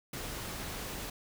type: noise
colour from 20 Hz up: pink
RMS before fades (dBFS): -40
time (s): 0.13-1.1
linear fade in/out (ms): 5
effects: none